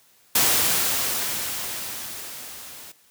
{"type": "noise with level ramp", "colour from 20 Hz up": "white", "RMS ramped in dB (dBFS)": [-18, -42], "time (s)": [0.35, 2.92], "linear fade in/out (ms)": 5, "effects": ["white hiss -58 dBFS RMS until 3.1 s", "high-pass 60 Hz 12 dB/octave"]}